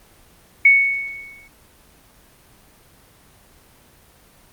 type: tone with exponential decay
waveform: sine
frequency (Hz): 2218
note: C#7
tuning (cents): 0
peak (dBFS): -6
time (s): 0.65-1.48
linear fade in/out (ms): 5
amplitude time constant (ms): 180
effects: pink hiss -51 dBFS RMS until 4.52 s + Opus 24 kbps